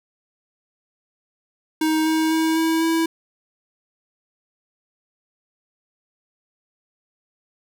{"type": "tone with pitch steps", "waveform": "square", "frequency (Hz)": [314.6, 317.7, 320.8, 324, 327.2], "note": ["D#4", "D#4", "E4", "E4", "E4"], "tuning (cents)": [19, 36, -47, -30, -13], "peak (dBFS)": -18, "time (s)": [1.81, 3.06], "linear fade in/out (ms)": 5, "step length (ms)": 250, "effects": []}